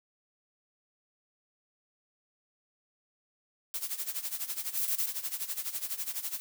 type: noise with tremolo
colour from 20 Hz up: blue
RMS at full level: -33 dBFS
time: 3.74-6.4 s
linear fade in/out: 0 ms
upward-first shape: sine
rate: 12 Hz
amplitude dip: 80%
type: noise bursts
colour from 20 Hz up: violet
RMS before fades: -31 dBFS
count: 3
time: 4.77-5.062 s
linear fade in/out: 5 ms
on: 80 ms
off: 26 ms
effects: none